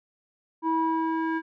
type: tone with low-pass filter sweep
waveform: square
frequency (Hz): 324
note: E4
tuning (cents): -30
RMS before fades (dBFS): -26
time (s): 0.62-1.42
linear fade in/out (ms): 50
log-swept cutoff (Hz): 890 to 1500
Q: 4.2
effects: none